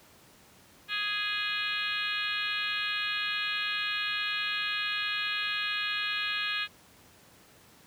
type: harmonic tone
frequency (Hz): 415.3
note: G#4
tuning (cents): 0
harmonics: 3 / 4 / 5 / 6 / 7 / 8 / 9 / 10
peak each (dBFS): -40 / -34 / -42 / -34 / -39 / -37 / -39 / -42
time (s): 0.88-6.68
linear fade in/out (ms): 50
effects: pink hiss -57 dBFS RMS until 7.86 s + high-pass 80 Hz 12 dB/octave